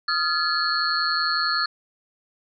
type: tone cluster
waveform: sine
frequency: 1254 / 1385 / 1707 / 4262 / 4427 Hz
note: D#6 / F6 / G#6 / C8 / C#8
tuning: +13 / -15 / +47 / +31 / -3 cents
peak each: -27 dBFS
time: 0.08-1.66 s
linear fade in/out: 5 ms
effects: none